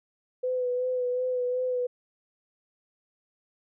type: tone with vibrato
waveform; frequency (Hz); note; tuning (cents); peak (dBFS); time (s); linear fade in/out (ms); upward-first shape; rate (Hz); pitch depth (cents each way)
sine; 501; B4; +25; -25; 0.43-1.87; 10; sine; 2.7; 27
effects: none